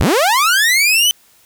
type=linear sweep; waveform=sawtooth; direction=up; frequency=30.87 to 3070 Hz; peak=-7 dBFS; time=0-1.11 s; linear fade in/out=0 ms; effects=white hiss -51 dBFS RMS until 1.45 s